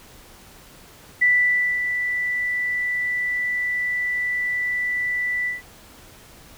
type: tone with ADSR envelope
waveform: sine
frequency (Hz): 1975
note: B6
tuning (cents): 0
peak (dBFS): -13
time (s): 1.21-5.62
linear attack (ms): 14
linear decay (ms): 560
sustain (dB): -8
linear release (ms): 150
effects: pink hiss -47 dBFS RMS until 6.57 s